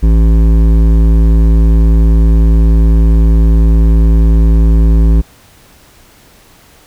sine tone with hard clipping, 55 Hz, A1, in tune, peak -6 dBFS, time 0.02-5.22 s, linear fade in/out 20 ms, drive 12 dB, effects pink hiss -43 dBFS RMS until 6.86 s

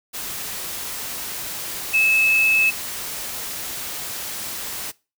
sine tone in noise, 2600 Hz, E7, 24 cents flat, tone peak -14 dBFS, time 1.93-2.71 s, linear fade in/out 20 ms, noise white, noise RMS -30 dBFS, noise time 0.13-4.92 s, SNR +13 dB, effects noise-tail reverb RT60 0.3 s tail -22 dB re dry

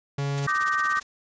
45% pulse tone, 140.5 Hz, C#3, 24 cents sharp, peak -25 dBFS, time 0.18-0.47 s, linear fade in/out 5 ms
white noise with tremolo, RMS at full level -35 dBFS, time 0.37-1.03 s, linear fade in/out 10 ms, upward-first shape sine, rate 17 Hz, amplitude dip 90%
sine chord, Eb major seventh, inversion third, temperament equal with one note detuned, 1174.7 / 1244.5 / 1540.2 / 1864.7 Hz, D6 / Eb6 / G6 / Bb6, 0 / 0 / -31 / 0 cents, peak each -25 / -31 / -27 / -28 dBFS, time 0.47-1 s, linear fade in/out 10 ms
effects resampled to 16000 Hz

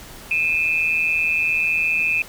sine tone pair together, 2452 / 2613 Hz, D#7 / E7, -26 / -16 cents, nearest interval minor second, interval 110 cents, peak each -20 dBFS, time 0.31-2.22 s, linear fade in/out 2 ms, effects pink hiss -40 dBFS RMS until 2.28 s

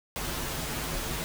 pink noise with comb filter, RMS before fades -33 dBFS, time 0.16-1.24 s, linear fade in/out 0 ms, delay 10 ms, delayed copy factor -0.65, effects none

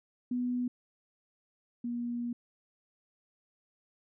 sine tone pair in turn, 246.9 / 239.2 Hz, B3 / A#3, 0 / +45 cents, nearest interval minor second, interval 55 cents, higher first, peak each -29 / -32 dBFS, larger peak first, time 0.31-0.68 / 1.84-2.33 s, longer second, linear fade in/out 5 ms, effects none

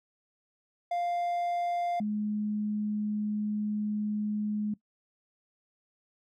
triangle / sine tone pair in turn, 698.5 / 210.3 Hz, F5 / G#3, 0 / +22 cents, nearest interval octave + major sixth, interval 2078 cents, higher first, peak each -26 / -28 dBFS, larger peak first, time 0.91-2 / 2-4.74 s, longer second, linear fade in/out 5 ms, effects noise-tail reverb RT60 0.1 s tail -19 dB re dry

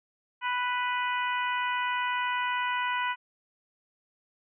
harmonic tone, 494.2 Hz, B4, 1 cent sharp, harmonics 2 / 3 / 4 / 5 / 6, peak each -29 / -33 / -35 / -37 / -39 dBFS, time 0.41-3.16 s, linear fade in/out 50 ms, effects none

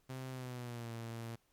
sawtooth tone with pitch glide, 130.2 to 115.33 Hz, C3 to A#2, -8 to -18 cents, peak -38 dBFS, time 0.09-1.36 s, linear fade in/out 10 ms, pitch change -210 cents, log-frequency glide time 0.31-0.91 s, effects pink hiss -75 dBFS RMS until 1.52 s + MP3 96 kbps

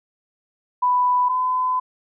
sine tone pair in turn, 992 / 1012.3 Hz, B5 / B5, +7 / +42 cents, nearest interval unison, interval 35 cents, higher second, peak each -15 / -18 dBFS, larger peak first, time 0.82-1.29 / 1.29-1.8 s, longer second, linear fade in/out 10 ms, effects none

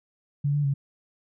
sine tone with pitch steps, 143.2 / 146 / 139.2 Hz, D3 / D3 / C#3, -43 / -10 / +8 cents, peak -21 dBFS, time 0.44-0.74 s, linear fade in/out 10 ms, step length 100 ms, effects none

